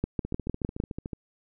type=two click trains; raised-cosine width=3 ms; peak=-21 / -13 dBFS; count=13 / 6; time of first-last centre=0.25-1.132 / 0.04-0.801 s; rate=13.6 / 6.57 Hz; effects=none